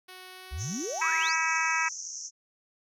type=tone with pitch glide; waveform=5% pulse; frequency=370 to 381.3 Hz; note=F#4 to G4; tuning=0 to -48 cents; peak=-33 dBFS; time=0.08-1.3 s; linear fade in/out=10 ms; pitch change=+52 cents; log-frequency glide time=0.29-1.15 s
type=exponential sweep; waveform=sine; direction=up; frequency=59.8 to 6645 Hz; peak=-32 dBFS; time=0.51-1.37 s; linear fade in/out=20 ms
type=band-pass noise; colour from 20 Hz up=white; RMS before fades=-39 dBFS; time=0.57-2.31 s; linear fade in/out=50 ms; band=5700 to 6500 Hz; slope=96 dB/octave
type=harmonic tone; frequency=323.3 Hz; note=E4; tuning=34 cents flat; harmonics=3 / 4 / 5 / 6 / 7 / 8; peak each=-32 / -32 / -32 / -32 / -32 / -32 dBFS; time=1.01-1.89 s; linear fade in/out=10 ms
effects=none